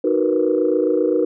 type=chord; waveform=sine; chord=B major seventh; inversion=first; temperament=equal; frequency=311.1 / 370 / 466.2 / 493.9 Hz; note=D#4 / F#4 / A#4 / B4; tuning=0 / 0 / 0 / 0 cents; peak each=-20 dBFS; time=0.04-1.25 s; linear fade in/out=5 ms; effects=tanh soft clip ceiling -6 dBFS